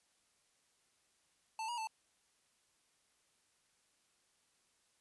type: tone with pitch steps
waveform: square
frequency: 885 / 955 / 883 Hz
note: A5 / A#5 / A5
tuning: +10 / +42 / +6 cents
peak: -39 dBFS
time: 1.59-1.872 s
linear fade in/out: 2 ms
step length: 94 ms
effects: white hiss -75 dBFS RMS until 5 s + resampled to 24000 Hz